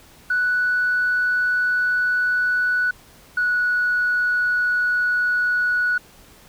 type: tone pair in turn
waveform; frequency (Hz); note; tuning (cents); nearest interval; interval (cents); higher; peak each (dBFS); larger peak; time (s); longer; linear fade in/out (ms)
sine; 1480 / 1468.1; F#6 / F#6; 0 / -14; unison; 14; first; -16; neither; 0.3-2.91 / 3.37-5.98; neither; 5
effects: tanh soft clip ceiling -13 dBFS + pink hiss -49 dBFS RMS until 6.48 s